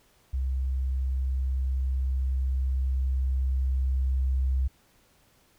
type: tone with level ramp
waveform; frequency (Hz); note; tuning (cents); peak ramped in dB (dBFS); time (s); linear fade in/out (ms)
sine; 65.41; C2; 0; -25 to -22; 0.33-4.68; 10
effects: pink hiss -63 dBFS RMS until 5.58 s